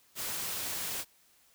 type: noise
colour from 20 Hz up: white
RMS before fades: -36 dBFS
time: 0.15-1.05 s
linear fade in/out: 50 ms
effects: white hiss -65 dBFS RMS until 1.54 s